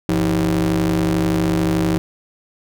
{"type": "ring-modulated tone", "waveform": "35% pulse", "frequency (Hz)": 73.42, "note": "D2", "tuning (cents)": 0, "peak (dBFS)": -11, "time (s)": [0.09, 1.98], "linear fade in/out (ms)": 0, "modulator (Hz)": 246, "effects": []}